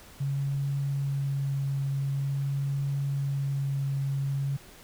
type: tone with vibrato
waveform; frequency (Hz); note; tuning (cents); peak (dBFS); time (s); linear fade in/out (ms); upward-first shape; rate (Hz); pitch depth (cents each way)
sine; 138.59; C#3; 0; -26; 0.2-4.57; 10; triangle; 0.46; 13
effects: pink hiss -51 dBFS RMS until 4.83 s